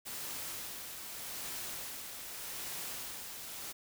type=noise with tremolo; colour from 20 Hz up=white; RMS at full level=-41 dBFS; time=0.05-3.73 s; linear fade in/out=20 ms; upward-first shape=sine; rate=0.83 Hz; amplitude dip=40%; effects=none